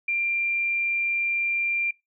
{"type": "tone", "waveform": "sine", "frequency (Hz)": 2378, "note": "D7", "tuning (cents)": 21, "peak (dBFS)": -22, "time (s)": [0.08, 1.91], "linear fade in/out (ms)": 5, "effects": ["noise-tail reverb RT60 0.2 s tail -23 dB re dry"]}